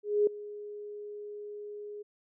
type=tone with ADSR envelope; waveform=sine; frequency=415.3 Hz; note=G#4; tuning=in tune; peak=-20 dBFS; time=0.03-2.03 s; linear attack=240 ms; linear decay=3 ms; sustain=-19 dB; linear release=16 ms; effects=none